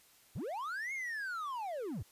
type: linear two-way sweep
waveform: triangle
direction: up then down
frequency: 66 to 2193 to 66 Hz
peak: -35 dBFS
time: 0.35-2.03 s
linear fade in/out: 10 ms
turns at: 0.93 s
effects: white hiss -64 dBFS RMS until 2.11 s + resampled to 32000 Hz